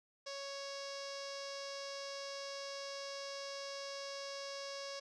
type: tone with low-pass filter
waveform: sawtooth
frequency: 555 Hz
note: C#5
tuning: 2 cents sharp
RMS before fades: -45 dBFS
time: 0.26-5 s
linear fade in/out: 10 ms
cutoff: 5400 Hz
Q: 5.5
effects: none